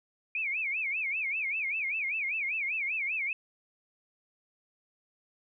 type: tone with vibrato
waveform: sine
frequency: 2372 Hz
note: D7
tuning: 17 cents sharp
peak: -29 dBFS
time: 0.35-3.33 s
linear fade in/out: 2 ms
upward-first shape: sine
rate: 5.1 Hz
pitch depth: 200 cents each way
effects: none